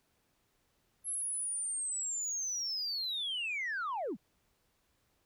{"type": "linear sweep", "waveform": "sine", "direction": "down", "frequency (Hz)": [11160, 146.83], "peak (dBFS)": -32, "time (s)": [1.04, 4.17], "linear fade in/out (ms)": 50, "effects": ["tanh soft clip ceiling -31 dBFS", "pink hiss -75 dBFS RMS until 5.25 s"]}